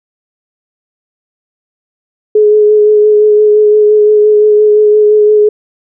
sine tone with vibrato, 422.5 Hz, G#4, 30 cents sharp, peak -3 dBFS, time 2.35-5.49 s, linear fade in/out 5 ms, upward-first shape sine, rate 5.8 Hz, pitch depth 17 cents each way, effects none

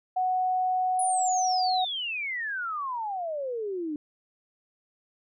sine tone, 740 Hz, F#5, in tune, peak -23 dBFS, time 0.16-1.85 s, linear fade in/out 10 ms
sine exponential sweep, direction down, 10140 to 290.1 Hz, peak -29 dBFS, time 0.99-3.96 s, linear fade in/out 2 ms
effects none

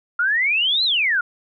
sine exponential two-way sweep, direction up then down, 1378 to 4186 to 1378 Hz, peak -16 dBFS, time 0.19-1.21 s, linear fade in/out 5 ms, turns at 0.84 s, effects none

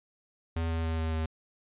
square tone with pitch steps, 82.41 / 81.75 / 81.09 / 80.43 / 79.79 Hz, E2 / E2 / E2 / E2 / D#2, 0 / -14 / -28 / -42 / +44 cents, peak -29 dBFS, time 0.56-1.26 s, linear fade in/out 5 ms, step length 140 ms, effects resampled to 8000 Hz

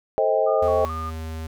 sine chord, A half-diminished seventh, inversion none, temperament just, 440 / 528 / 633.6 / 792 Hz, A4 / C5 / Eb5 / G5, 0 / +16 / +31 / +18 cents, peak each -24 / -22 / -21 / -26 dBFS, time 0.18-0.85 s, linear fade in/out 0 ms
sine tone with vibrato, 1166 Hz, D6, 13 cents flat, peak -29 dBFS, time 0.46-1.11 s, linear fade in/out 20 ms, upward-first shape square, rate 2.3 Hz, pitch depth 73 cents each way
square tone, 80.2 Hz, E2, 47 cents flat, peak -30 dBFS, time 0.62-1.47 s, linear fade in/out 5 ms
effects none

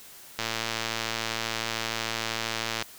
click train, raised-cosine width 0.2 ms, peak -11 dBFS, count 276, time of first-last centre 0.39-2.824 s, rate 113 Hz, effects white hiss -48 dBFS RMS until 2.98 s

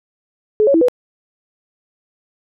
sine tone with pitch steps, 427.2 / 556 / 328.3 / 495.6 Hz, G#4 / C#5 / E4 / B4, +49 / +5 / -7 / +6 cents, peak -9 dBFS, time 0.6-0.884 s, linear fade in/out 0 ms, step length 71 ms, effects none

